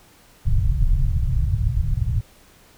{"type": "low-pass noise", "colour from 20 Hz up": "pink", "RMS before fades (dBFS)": -19, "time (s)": [0.45, 2.21], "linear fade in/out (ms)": 20, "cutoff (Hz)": 140, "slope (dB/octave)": 48, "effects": ["pink hiss -52 dBFS RMS until 2.77 s"]}